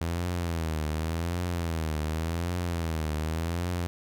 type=tone with vibrato; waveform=sawtooth; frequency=82.41 Hz; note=E2; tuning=in tune; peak=-24 dBFS; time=0.01-3.87 s; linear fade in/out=0 ms; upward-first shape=triangle; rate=0.88 Hz; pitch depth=140 cents each way; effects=none